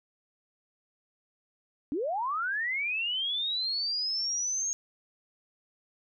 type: linear sweep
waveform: sine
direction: up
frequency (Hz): 258.8 to 6570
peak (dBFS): -28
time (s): 1.92-4.73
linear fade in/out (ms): 0
effects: none